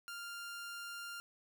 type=tone; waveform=sawtooth; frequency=1396.9 Hz; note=F6; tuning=in tune; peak=-40 dBFS; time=0.08-1.2 s; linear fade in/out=0 ms; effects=none